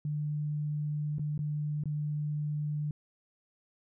sine tone with dropouts, 149.2 Hz, D3, 28 cents sharp, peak -30 dBFS, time 0.05-2.91 s, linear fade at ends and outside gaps 2 ms, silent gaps 1.184-1.194 / 1.378-1.39 / 1.837-1.856 s, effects none

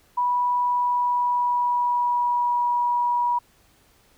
sine tone with pitch glide, 980 to 966.5 Hz, B5 to B5, -14 to -38 cents, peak -19 dBFS, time 0.17-3.39 s, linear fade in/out 10 ms, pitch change -24 cents, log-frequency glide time 0.56-2.65 s, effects pink hiss -59 dBFS RMS until 4.17 s

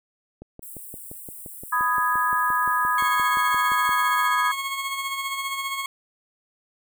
click train, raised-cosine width 2 ms, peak -26 dBFS, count 21, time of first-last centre 0.42-3.892 s, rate 5.76 Hz
white high-pass noise, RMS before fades -40 dBFS, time 0.62-4.27 s, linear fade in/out 10 ms, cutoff 7900 Hz, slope 96 dB/octave
sine chord, G# minor, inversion first, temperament just, 996.7 / 1245.9 / 1661.2 Hz, B5 / D#6 / G#6, +16 / +2 / 0 cents, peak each -24 / -23 / -25 dBFS, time 1.72-4.52 s, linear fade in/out 10 ms
20% pulse tone with tremolo, 1093 Hz, C#6, 25 cents flat, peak -20 dBFS, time 2.98-5.86 s, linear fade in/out 2 ms, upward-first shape sine, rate 15 Hz, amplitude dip 45%
effects none

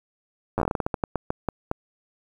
slowing click train, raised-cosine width 1 ms, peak -10 dBFS, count 17, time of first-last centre 0.58-1.714 s, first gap 9 ms, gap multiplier 1.24, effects 8-bit

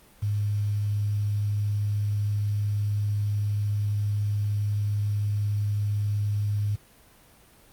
sine tone with quantisation, 103.4 Hz, G#2, 7 cents flat, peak -23 dBFS, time 0.22-6.76 s, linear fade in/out 10 ms, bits 8, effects pink hiss -55 dBFS RMS until 7.72 s + Opus 32 kbps

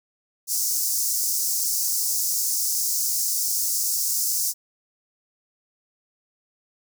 pink high-pass noise, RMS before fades -24 dBFS, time 0.47-4.54 s, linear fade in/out 50 ms, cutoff 5200 Hz, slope 48 dB/octave, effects none

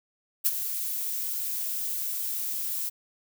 violet noise with ADSR envelope, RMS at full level -21 dBFS, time 0.44-2.9 s, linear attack 25 ms, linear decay 32 ms, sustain -10 dB, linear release 20 ms, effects none

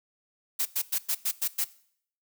blue noise bursts, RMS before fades -27 dBFS, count 7, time 0.59-1.645 s, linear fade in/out 10 ms, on 65 ms, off 100 ms, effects noise-tail reverb RT60 0.6 s tail -19 dB re dry

